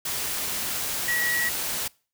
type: tone in noise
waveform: sine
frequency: 1924 Hz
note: B6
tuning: 46 cents flat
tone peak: -23 dBFS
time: 1.08-1.49 s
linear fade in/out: 5 ms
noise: white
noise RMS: -29 dBFS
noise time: 0.05-1.88 s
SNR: +3 dB
effects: noise-tail reverb RT60 0.4 s tail -25 dB re dry